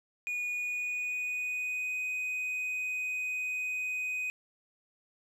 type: tone with pitch glide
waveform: triangle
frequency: 2454 to 2501 Hz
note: D#7 to D#7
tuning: -25 to +8 cents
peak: -30 dBFS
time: 0.27-4.3 s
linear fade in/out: 0 ms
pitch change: +33 cents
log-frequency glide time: 0.51-1.96 s
effects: none